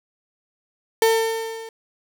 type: tone with level ramp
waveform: 35% pulse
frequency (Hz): 450.4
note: A4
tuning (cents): +40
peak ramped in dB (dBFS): -11 to -33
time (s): 1.02-1.69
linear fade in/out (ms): 2
effects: none